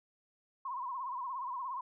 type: tone with vibrato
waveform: sine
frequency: 1025 Hz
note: C6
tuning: 36 cents flat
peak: -36 dBFS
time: 0.65-1.81 s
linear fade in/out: 5 ms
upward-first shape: sine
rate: 17 Hz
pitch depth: 110 cents each way
effects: none